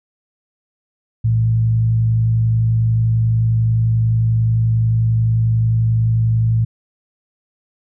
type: tone with frequency modulation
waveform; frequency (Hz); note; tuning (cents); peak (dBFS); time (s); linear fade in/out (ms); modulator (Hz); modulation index
sine; 113.4; A#2; -47; -12; 1.24-6.65; 10; 51.3; 0.35
effects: none